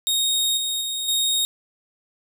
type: tone with level steps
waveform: sawtooth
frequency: 3729 Hz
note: A#7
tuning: in tune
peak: -16 / -20 / -22 / -16 dBFS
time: 0.07-1.45 s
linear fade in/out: 0 ms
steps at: 0.57 / 0.81 / 1.08 s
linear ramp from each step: 5 ms
effects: none